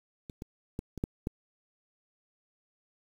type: clicks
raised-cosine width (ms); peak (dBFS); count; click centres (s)
3; -30 / -26 / -21 / -26 / -16 / -18; 6; 0.298 / 0.421 / 0.791 / 0.977 / 1.039 / 1.271
effects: 8-bit